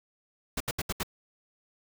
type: noise bursts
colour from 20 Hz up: pink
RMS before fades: -31 dBFS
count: 5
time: 0.57-1.032 s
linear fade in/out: 5 ms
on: 34 ms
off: 73 ms
effects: none